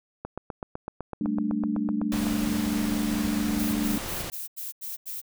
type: click train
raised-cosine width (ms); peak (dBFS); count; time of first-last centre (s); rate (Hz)
1; -19; 17; 0.25-2.268; 7.93
type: chord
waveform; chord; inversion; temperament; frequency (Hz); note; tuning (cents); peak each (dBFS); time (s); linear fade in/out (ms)
sine; G suspended second; none; just; 196 / 220.5 / 294; G3 / A3 / D4; 0 / +4 / +2; -31 / -27 / -29; 1.21-3.98; 2
type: noise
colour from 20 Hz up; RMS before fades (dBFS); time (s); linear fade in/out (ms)
pink; -34; 2.12-4.3; 0
type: noise bursts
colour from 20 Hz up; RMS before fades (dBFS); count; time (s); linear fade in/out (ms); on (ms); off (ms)
violet; -35; 7; 3.58-5.216; 20; 160; 86
effects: none